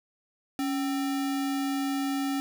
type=tone with sample-and-hold; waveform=sine; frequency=277.2 Hz; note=C#4; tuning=in tune; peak=-26 dBFS; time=0.59-2.4 s; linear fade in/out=0 ms; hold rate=1050 Hz; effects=none